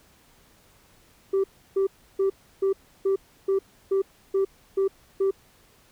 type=tone bursts; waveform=sine; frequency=388.5 Hz; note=G4; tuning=16 cents flat; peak=-17 dBFS; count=10; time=1.33-5.31 s; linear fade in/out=10 ms; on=110 ms; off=320 ms; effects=tanh soft clip ceiling -18 dBFS + pink hiss -58 dBFS RMS until 5.91 s